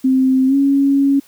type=tone with pitch glide; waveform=sine; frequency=261.6 to 277.2 Hz; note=C4 to C#4; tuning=0 to 0 cents; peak=-10 dBFS; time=0.04-1.2 s; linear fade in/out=10 ms; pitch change=+100 cents; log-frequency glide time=0.47-0.55 s; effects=white hiss -49 dBFS RMS until 1.27 s